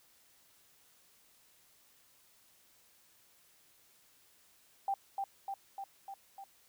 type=tone with echo; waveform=sine; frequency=788 Hz; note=G5; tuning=9 cents sharp; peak=-30 dBFS; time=4.88-4.94 s; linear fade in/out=2 ms; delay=300 ms; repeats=5; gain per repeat=-3 dB; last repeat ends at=6.44 s; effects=white hiss -66 dBFS RMS until 6.68 s